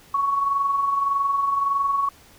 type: tone with amplitude modulation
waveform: sine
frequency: 1114 Hz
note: C#6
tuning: 8 cents sharp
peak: -17 dBFS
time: 0.14-2.09 s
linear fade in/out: 5 ms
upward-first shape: sine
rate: 21.7 Hz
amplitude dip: 45%
effects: pink hiss -51 dBFS RMS until 2.38 s